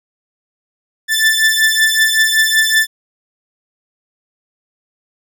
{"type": "beating tone pair", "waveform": "sawtooth", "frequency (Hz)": [1760, 1765.3], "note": ["A6", "A6"], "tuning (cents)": [0, 5], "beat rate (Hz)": 5.3, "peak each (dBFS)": -10, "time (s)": [1.08, 2.87], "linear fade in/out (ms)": 50, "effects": []}